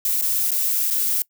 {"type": "noise with dropouts", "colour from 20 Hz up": "violet", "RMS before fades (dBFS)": -21, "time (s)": [0.05, 1.22], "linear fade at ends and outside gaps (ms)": 1, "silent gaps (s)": [[0.212, 0.223], [0.507, 0.517], [0.902, 0.908]], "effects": ["noise-tail reverb RT60 0.1 s tail -22 dB re dry"]}